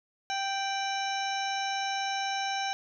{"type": "harmonic tone with a mistuned harmonic", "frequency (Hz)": 784, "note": "G5", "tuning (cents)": 0, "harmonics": [1, 2, 3, 4, 5, 7, 8], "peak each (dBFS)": [-31, -37, -39, -40, -40, -41, -44], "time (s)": [0.3, 2.73], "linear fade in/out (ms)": 0, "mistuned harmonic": 4, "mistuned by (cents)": -86, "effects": []}